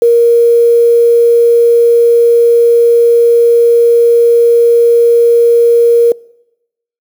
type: tone with quantisation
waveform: sine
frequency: 470 Hz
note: A#4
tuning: 14 cents sharp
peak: -3 dBFS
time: 0.02-6.12 s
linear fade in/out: 2 ms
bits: 5
effects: noise-tail reverb RT60 0.9 s tail -25 dB re dry